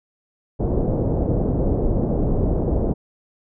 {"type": "low-pass noise", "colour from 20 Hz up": "pink", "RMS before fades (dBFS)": -20, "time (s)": [0.59, 2.94], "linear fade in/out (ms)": 20, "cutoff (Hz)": 590, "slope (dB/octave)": 24, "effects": []}